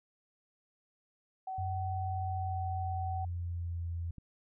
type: tone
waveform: sine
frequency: 757 Hz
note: F#5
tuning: 39 cents sharp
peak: -36 dBFS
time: 1.47-3.25 s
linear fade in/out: 5 ms
type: tone with pitch glide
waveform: sine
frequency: 92.5 to 84.82 Hz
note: F#2 to E2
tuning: 0 to +50 cents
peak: -34 dBFS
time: 1.58-4.11 s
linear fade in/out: 5 ms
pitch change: -150 cents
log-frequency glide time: 2.06-3.88 s
type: click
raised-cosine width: 5 ms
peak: -35 dBFS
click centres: 4.183 s
effects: none